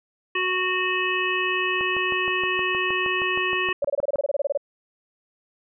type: harmonic tone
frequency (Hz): 368.4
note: F#4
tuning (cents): -7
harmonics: 1 / 3 / 5 / 7 / 8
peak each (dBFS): -28 / -28 / -27 / -26 / -31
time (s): 0.35-3.73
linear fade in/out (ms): 5
type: click train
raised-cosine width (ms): 1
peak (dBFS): -20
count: 16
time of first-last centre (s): 1.81-4.157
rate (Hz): 6.39
type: tone bursts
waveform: sine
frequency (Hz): 568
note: C#5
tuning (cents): +42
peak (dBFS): -19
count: 15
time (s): 3.82-4.575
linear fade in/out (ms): 5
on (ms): 27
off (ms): 25
effects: none